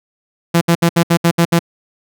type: tone bursts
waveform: sawtooth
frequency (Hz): 169.3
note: E3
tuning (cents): +46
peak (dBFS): -5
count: 8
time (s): 0.54-1.593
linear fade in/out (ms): 10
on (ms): 73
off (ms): 67
effects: none